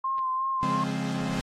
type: tone with vibrato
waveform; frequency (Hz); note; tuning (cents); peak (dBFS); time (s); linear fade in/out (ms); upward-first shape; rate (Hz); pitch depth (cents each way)
sine; 1053; C6; +11; -25; 0.04-0.84; 5; sine; 2.8; 28
type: clicks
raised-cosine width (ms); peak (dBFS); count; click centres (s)
0.3; -32; 2; 0.182 / 0.191
type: chord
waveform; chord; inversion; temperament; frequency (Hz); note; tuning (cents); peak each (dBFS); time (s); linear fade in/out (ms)
45% pulse; Db major seventh; none; equal with one note detuned; 140.53 / 174.61 / 207.7 / 261.6; Db3 / F3 / Ab3 / C4; +24 / 0 / 0 / 0; -34 / -33 / -33 / -32; 0.63-1.4; 0
type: noise with exponential growth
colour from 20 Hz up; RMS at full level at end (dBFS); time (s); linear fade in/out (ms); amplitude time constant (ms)
pink; -35; 0.85-1.41; 0; 120
effects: low-pass 7000 Hz 12 dB/octave + AAC 48 kbps